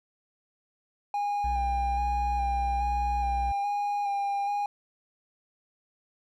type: tone with vibrato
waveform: triangle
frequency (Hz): 810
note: G#5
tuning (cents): -43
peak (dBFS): -24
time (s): 1.14-4.66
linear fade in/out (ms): 2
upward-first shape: square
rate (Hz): 1.2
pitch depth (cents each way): 17
type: tone with pitch glide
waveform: triangle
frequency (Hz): 61.74 to 61.07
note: B1 to B1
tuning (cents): 0 to -19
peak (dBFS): -27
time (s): 1.44-3.52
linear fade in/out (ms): 5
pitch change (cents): -19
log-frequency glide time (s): 2.05-3.35
effects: tanh soft clip ceiling -16 dBFS